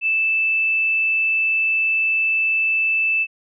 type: tone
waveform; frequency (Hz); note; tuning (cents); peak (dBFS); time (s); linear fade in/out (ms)
sine; 2637; E7; 0; -16; 0.01-3.27; 50
effects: none